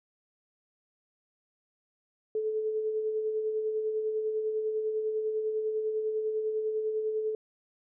sine tone with tremolo, 434 Hz, A4, 24 cents flat, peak -26 dBFS, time 2.35-7.35 s, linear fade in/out 2 ms, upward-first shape sine, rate 10 Hz, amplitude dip 40%, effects none

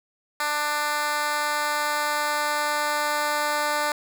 10% pulse tone with high-pass filter sweep, 296.8 Hz, D4, 18 cents sharp, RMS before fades -25 dBFS, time 0.4-3.92 s, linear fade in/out 2 ms, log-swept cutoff 970 to 640 Hz, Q 1, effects none

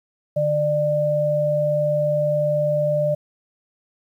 sine tone pair together, 149.1 / 596.4 Hz, D3 / D5, +27 / +27 cents, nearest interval 2 octaves, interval 2400 cents, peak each -24 / -18 dBFS, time 0.36-3.15 s, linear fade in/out 10 ms, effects 9-bit

